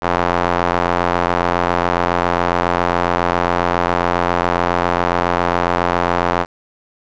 square tone with band-pass filter, 43.65 Hz, F1, in tune, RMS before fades -17 dBFS, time 0.01-6.46 s, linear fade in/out 50 ms, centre 960 Hz, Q 1.2, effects resampled to 16000 Hz + 7-bit

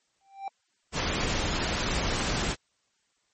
triangle tone with exponential growth, 784 Hz, G5, in tune, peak -27 dBFS, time 0.21-0.48 s, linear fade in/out 1 ms, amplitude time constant 58 ms
pink noise, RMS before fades -28 dBFS, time 0.92-2.56 s, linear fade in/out 50 ms
effects white hiss -72 dBFS RMS until 3.33 s + MP3 32 kbps

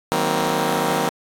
10% pulse chord, C half-diminished seventh, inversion first, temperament just, 156.98 / 188.37 / 235.5 / 261.6 Hz, Eb3 / Gb3 / Bb3 / C4, +16 / +31 / +18 / 0 cents, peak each -17 dBFS, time 0.12-1.09 s, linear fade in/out 0 ms, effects AAC 64 kbps

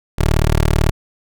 15% pulse tone, 38 Hz, D#1, 40 cents flat, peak -6 dBFS, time 0.18-0.91 s, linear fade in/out 10 ms, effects none

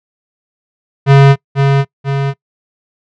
square tone with echo, 138.4 Hz, C#3, 2 cents flat, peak -3 dBFS, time 1.06-1.36 s, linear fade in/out 50 ms, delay 490 ms, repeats 2, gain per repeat -5 dB, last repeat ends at 2.34 s, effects noise-tail reverb RT60 0.1 s tail -24 dB re dry + low-pass 3000 Hz 12 dB/octave

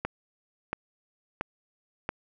click train, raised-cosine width 0.5 ms, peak -14 dBFS, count 4, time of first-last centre 0.05-2.091 s, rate 1.47 Hz, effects none

